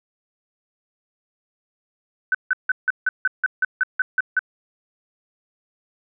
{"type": "tone bursts", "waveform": "sine", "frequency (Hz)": 1516, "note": "F#6", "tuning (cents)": 42, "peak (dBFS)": -15, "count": 12, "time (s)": [2.32, 4.392], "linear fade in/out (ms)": 2, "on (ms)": 26, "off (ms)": 160, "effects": []}